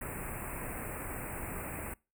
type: band-stop noise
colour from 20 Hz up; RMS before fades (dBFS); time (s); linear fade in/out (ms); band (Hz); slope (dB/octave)
pink; -40; 0.01-1.94; 5; 2600 to 7900; 96
effects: noise-tail reverb RT60 0.3 s tail -25 dB re dry